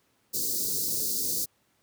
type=band-stop noise; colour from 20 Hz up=white; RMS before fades=-29 dBFS; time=0.33-1.46 s; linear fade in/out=20 ms; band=500 to 4300 Hz; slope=48 dB/octave; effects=pink hiss -69 dBFS RMS until 1.82 s + high-pass 100 Hz 12 dB/octave